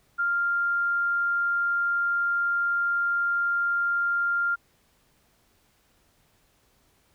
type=tone; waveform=sine; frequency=1396 Hz; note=F6; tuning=1 cent flat; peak=-22 dBFS; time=0.18-4.56 s; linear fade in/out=20 ms; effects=pink hiss -65 dBFS RMS until 7.14 s